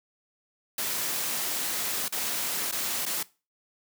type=noise with dropouts; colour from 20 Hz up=white; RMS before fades=-30 dBFS; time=0.78-3.23 s; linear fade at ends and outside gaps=5 ms; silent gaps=2.083-2.123 / 2.714-2.723 / 3.055-3.062 s; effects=noise-tail reverb RT60 0.3 s tail -20 dB re dry + high-pass 150 Hz 12 dB/octave